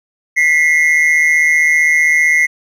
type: tone pair together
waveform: triangle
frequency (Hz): 1975.5 / 2131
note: B6 / C7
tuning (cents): 0 / +31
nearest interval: minor second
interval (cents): 131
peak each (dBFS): -10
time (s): 0.36-2.47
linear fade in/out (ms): 20
effects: none